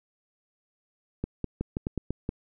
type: clicks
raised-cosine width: 3 ms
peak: -16 dBFS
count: 8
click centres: 1.24 / 1.443 / 1.61 / 1.769 / 1.869 / 1.977 / 2.106 / 2.291 s
effects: none